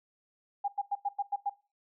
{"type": "tone bursts", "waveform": "sine", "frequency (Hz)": 808, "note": "G#5", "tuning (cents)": -48, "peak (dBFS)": -27, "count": 7, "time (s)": [0.64, 1.498], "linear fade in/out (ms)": 10, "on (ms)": 42, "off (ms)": 94, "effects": ["noise-tail reverb RT60 0.3 s tail -19 dB re dry"]}